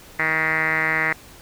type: tone with low-pass filter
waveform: 5% pulse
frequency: 158.5 Hz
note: D#3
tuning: 32 cents sharp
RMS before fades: -21 dBFS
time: 0.19-1.13 s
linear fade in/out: 5 ms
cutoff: 2000 Hz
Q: 9.2
effects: pink hiss -45 dBFS RMS until 1.41 s